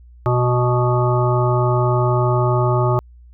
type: harmonic tone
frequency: 123.47 Hz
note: B2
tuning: in tune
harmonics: 1 / 3 / 5 / 7 / 9 / 10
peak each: -16 / -21 / -23 / -24 / -26 / -26 dBFS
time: 0.26-2.99 s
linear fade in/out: 0 ms
effects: added 60 Hz sine -41 dBFS peak until 3.33 s